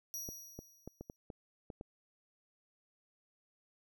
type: tone with exponential decay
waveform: sawtooth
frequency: 5770 Hz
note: F#8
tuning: 44 cents flat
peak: -36 dBFS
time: 0.14-1.16 s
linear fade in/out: 0 ms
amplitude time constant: 220 ms
type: clicks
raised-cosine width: 2 ms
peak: -31 dBFS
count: 8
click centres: 0.289 / 0.59 / 0.876 / 1.01 / 1.099 / 1.302 / 1.702 / 1.811 s
effects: none